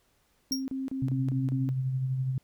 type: tone bursts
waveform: sine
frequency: 265.9 Hz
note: C4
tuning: 28 cents sharp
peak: -30 dBFS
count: 6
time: 0.51-1.69 s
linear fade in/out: 0 ms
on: 170 ms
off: 32 ms
type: tone with exponential decay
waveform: 45% pulse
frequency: 5590 Hz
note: F8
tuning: 1 cent sharp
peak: -24 dBFS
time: 0.52-0.65 s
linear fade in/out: 1 ms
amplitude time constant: 27 ms
type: tone with tremolo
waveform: sine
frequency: 130.81 Hz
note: C3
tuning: in tune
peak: -25 dBFS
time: 1.02-2.38 s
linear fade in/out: 2 ms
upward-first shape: sine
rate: 12 Hz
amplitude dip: 35%
effects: pink hiss -69 dBFS RMS until 2.43 s